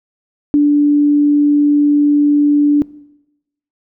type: tone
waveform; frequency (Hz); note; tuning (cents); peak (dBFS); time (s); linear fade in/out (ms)
sine; 291.9; D4; -10; -7; 0.54-2.82; 0
effects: noise-tail reverb RT60 0.9 s tail -21 dB re dry